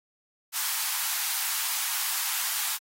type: high-pass noise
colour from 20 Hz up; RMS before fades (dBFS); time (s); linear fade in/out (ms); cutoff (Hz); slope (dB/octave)
white; -29; 0.52-2.79; 50; 790; 48
effects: AAC 48 kbps